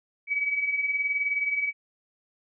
sine beating tone pair, 2260 / 2279 Hz, C#7 / C#7, +33 / +47 cents, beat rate 19 Hz, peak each -32 / -25 dBFS, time 0.27-1.73 s, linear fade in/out 50 ms, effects none

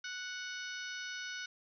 harmonic tone with a mistuned harmonic, 739 Hz, F#5, 2 cents flat, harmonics 2 / 3 / 4 / 5 / 6 / 7 / 8, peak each -42 / -49 / -49 / -50 / -52 / -52 / -51 dBFS, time 0.04-1.46 s, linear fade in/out 5 ms, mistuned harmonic 6, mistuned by -17 cents, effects none

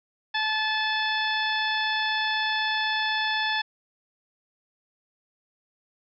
harmonic tone, 868 Hz, A5, 24 cents flat, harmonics 1 / 2 / 3 / 4 / 5 / 6, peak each -29 / -27 / -34 / -30 / -37 / -38 dBFS, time 0.34-3.62 s, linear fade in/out 10 ms, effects none

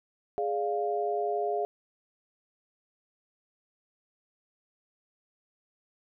sine chord, D diminished, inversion second, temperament equal, 415.3 / 587.3 / 698.5 Hz, Ab4 / D5 / F5, 0 / 0 / 0 cents, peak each -30 / -36 / -30 dBFS, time 0.38-1.65 s, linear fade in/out 0 ms, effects none

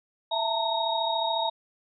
sine tone cluster, 664 / 888 / 922 / 3757 Hz, E5 / A5 / A#5 / A#7, +12 / +16 / -19 / +13 cents, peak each -30 dBFS, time 0.31-1.5 s, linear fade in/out 10 ms, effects none

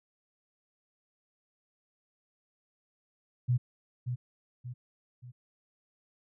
sine tone with echo, 123.47 Hz, B2, in tune, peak -23 dBFS, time 3.48-3.58 s, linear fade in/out 20 ms, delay 580 ms, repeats 3, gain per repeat -7 dB, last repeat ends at 5.32 s, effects none

